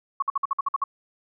sine tone bursts, 1108.7 Hz, C#6, in tune, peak -20 dBFS, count 9, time 0.2-0.84 s, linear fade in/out 5 ms, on 24 ms, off 53 ms, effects none

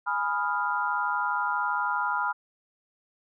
sine chord, F half-diminished seventh, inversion first, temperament equal, 830.6 / 987.8 / 1244.5 / 1396.9 Hz, Ab5 / Cb6 / Eb6 / F6, 0 / 0 / 0 / 0 cents, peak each -32 / -29 / -33 / -29 dBFS, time 0.06-2.33 s, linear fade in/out 20 ms, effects none

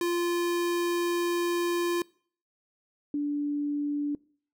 square / sine tone pair in turn, 346.8 / 290.9 Hz, F4 / D4, -12 / -16 cents, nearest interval minor third, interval 304 cents, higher first, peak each -26 / -26 dBFS, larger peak neither, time 0.01-2.02 / 3.14-4.15 s, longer first, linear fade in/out 2 ms, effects noise-tail reverb RT60 0.5 s tail -24 dB re dry

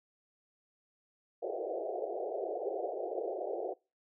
pink band-pass noise, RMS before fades -37 dBFS, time 1.42-3.74 s, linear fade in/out 10 ms, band 350 to 750 Hz, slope 96 dB/octave, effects noise-tail reverb RT60 0.3 s tail -25 dB re dry

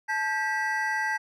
triangle tone cluster, 870 / 1594 / 1947 Hz, A5 / G6 / B6, -20 / +28 / -25 cents, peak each -28 dBFS, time 0.08-1.18 s, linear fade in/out 20 ms, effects none

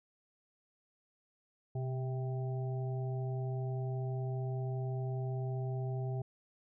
harmonic tone with a mistuned harmonic, 130.81 Hz, C3, in tune, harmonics 1 / 3 / 5 / 6, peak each -34 / -44 / -48 / -50 dBFS, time 1.75-6.22 s, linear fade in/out 5 ms, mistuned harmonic 1, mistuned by -45 cents, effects none

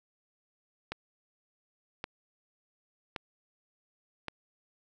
click train, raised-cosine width 0.3 ms, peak -19 dBFS, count 4, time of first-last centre 0.92-4.283 s, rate 0.892 Hz, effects none

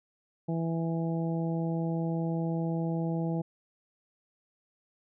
harmonic tone, 165.1 Hz, E3, 3 cents sharp, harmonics 1 / 2 / 3 / 4 / 5, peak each -29 / -35 / -39 / -41 / -43 dBFS, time 0.48-3.42 s, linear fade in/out 10 ms, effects none

